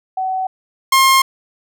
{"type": "tone pair in turn", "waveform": ["sine", "sawtooth"], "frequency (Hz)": [754, 1066.3], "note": ["F#5", "C6"], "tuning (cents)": [32, 32], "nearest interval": "tritone", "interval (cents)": 600, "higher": "second", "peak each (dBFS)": [-17, -5], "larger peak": "second", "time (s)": [[0.17, 0.47], [0.92, 1.22]], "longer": "neither", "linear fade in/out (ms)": 5, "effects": []}